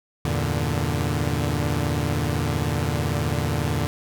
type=chord; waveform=sawtooth; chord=E half-diminished seventh; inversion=none; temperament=equal; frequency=82.41 / 98 / 116.54 / 146.83 Hz; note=E2 / G2 / Bb2 / D3; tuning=0 / 0 / 0 / 0 cents; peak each=-23 / -28 / -23 / -22 dBFS; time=0.25-3.87 s; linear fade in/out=0 ms; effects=none